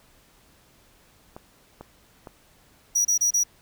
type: clicks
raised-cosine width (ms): 1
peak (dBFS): -25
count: 3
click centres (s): 1.365 / 1.81 / 2.272
type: tone bursts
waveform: square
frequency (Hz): 5800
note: F#8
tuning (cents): -35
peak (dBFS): -19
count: 4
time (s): 2.95-3.437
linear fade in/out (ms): 10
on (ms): 100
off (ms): 29
effects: pink hiss -58 dBFS RMS until 3.61 s